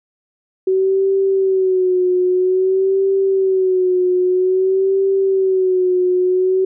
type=tone with vibrato; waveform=sine; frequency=375.7 Hz; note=F#4; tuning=26 cents sharp; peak=-12 dBFS; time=0.67-6.65 s; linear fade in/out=5 ms; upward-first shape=sine; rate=0.51 Hz; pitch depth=58 cents each way; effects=none